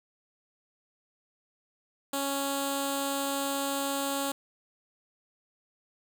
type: tone with notch filter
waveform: 5% pulse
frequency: 277.2 Hz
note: C#4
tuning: in tune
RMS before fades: -31 dBFS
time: 2.13-4.32 s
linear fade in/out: 5 ms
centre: 2100 Hz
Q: 0.6
effects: none